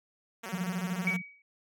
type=tone with vibrato; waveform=5% pulse; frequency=207.7 Hz; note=G#3; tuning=in tune; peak=-27 dBFS; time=0.43-1.17 s; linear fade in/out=10 ms; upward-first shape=square; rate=17 Hz; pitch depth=180 cents each way
type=tone with tremolo; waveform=sine; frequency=180 Hz; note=F#3; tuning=47 cents flat; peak=-27 dBFS; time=0.52-1.22 s; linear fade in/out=20 ms; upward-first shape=triangle; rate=13 Hz; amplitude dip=85%
type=tone with exponential decay; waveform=sine; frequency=2265 Hz; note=C#7; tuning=37 cents sharp; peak=-24 dBFS; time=1.07-1.42 s; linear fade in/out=2 ms; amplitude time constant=76 ms
effects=none